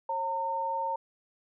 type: tone pair together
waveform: sine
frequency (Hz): 542.3 / 912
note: C#5 / A#5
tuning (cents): -38 / -38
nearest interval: major sixth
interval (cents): 900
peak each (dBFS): -36 / -29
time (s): 0.09-0.96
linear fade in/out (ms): 5
effects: none